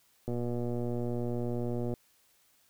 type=click train; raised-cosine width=2 ms; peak=-22 dBFS; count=200; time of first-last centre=0.28-1.938 s; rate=120 Hz; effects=white hiss -67 dBFS RMS until 2.69 s